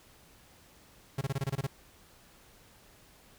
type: tone bursts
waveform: 45% pulse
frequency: 136.2 Hz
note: C#3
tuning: 30 cents flat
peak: -29 dBFS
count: 9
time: 1.18-1.668 s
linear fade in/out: 5 ms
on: 32 ms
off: 25 ms
effects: pink hiss -59 dBFS RMS until 3.38 s